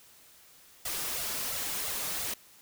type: noise with flanger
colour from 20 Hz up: white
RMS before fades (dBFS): -34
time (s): 0.85-2.34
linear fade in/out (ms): 5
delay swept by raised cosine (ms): 1.4 to 6.7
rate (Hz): 2.9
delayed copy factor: +0.75
effects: white hiss -57 dBFS RMS until 2.61 s